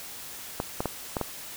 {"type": "clicks", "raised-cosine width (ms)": 1, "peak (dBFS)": -13, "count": 5, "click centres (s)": [0.601, 0.805, 0.857, 1.168, 1.213], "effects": ["white hiss -41 dBFS RMS until 1.56 s"]}